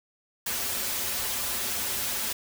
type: noise with comb filter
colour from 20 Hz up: white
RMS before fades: -30 dBFS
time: 0.46-2.33 s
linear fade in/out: 5 ms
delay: 6.4 ms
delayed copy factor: -0.9
effects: none